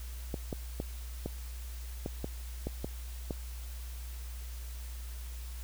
clicks, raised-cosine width 2 ms, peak -21 dBFS, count 9, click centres 0.342 / 0.528 / 0.801 / 1.26 / 2.061 / 2.244 / 2.67 / 2.845 / 3.308 s, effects added 60 Hz sine -39 dBFS peak until 5.63 s + white hiss -52 dBFS RMS until 5.63 s

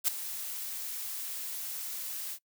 blue noise with ADSR envelope, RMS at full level -24 dBFS, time 0.04-2.39 s, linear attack 39 ms, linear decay 7 ms, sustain -14 dB, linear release 69 ms, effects noise-tail reverb RT60 0.1 s tail -23 dB re dry

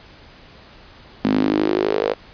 sawtooth tone with high-pass filter sweep, 51.91 Hz, G#1, in tune, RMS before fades -19 dBFS, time 1.24-2.14 s, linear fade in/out 10 ms, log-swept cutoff 230 to 500 Hz, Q 5.3, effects pink hiss -45 dBFS RMS until 2.33 s + resampled to 11025 Hz

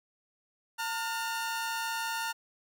sawtooth tone pair together, 904.9 / 1420 Hz, A5 / F6, +48 / +28 cents, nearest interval minor sixth, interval 780 cents, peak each -30 / -32 dBFS, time 0.78-2.33 s, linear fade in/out 20 ms, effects none

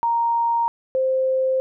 sine tone pair in turn, 932.3 / 523.2 Hz, A#5 / C5, 0 / 0 cents, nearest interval minor seventh, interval 1000 cents, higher first, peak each -17 dBFS, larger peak neither, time 0.03-0.68 / 0.95-1.6 s, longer neither, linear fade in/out 0 ms, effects none

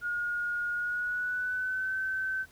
sine tone with pitch glide, 1433 to 1535.9 Hz, F6 to G6, +44 to -36 cents, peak -29 dBFS, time 0.01-2.46 s, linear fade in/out 50 ms, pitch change +120 cents, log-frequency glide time 0.72-1.96 s, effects added 83 Hz sine -63 dBFS peak until 2.51 s + pink hiss -59 dBFS RMS until 2.51 s

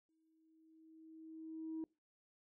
sine tone with exponential growth, 319.9 Hz, D#4, 48 cents sharp, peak -38 dBFS, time 0.09-1.84 s, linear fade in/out 1 ms, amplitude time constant 380 ms, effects noise-tail reverb RT60 0.3 s tail -26 dB re dry + tanh soft clip ceiling -37 dBFS

